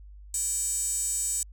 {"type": "tone with high-pass filter", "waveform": "square", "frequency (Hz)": 340, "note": "F4", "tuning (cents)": -46, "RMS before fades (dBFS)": -29, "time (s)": [0.34, 1.43], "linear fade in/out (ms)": 2, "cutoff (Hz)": 7800, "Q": 7.8, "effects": ["added 50 Hz sine -44 dBFS peak until 1.52 s"]}